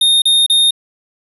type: tone bursts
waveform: square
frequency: 3682 Hz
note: A#7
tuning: 22 cents flat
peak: -9 dBFS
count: 3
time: 0.01-0.708 s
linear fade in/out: 5 ms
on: 210 ms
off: 34 ms
effects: resampled to 32000 Hz